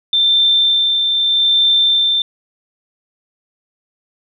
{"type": "tone with tremolo", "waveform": "sine", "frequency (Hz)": 3568, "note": "A7", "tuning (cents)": 23, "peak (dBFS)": -9, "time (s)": [0.13, 2.22], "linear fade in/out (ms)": 2, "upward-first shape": "sine", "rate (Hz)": 0.8, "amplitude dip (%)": 35, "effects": []}